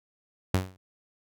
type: tone with exponential decay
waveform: sawtooth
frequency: 93.3 Hz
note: F#2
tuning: 15 cents sharp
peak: -15 dBFS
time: 0.54-0.77 s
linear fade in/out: 5 ms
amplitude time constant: 48 ms
effects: none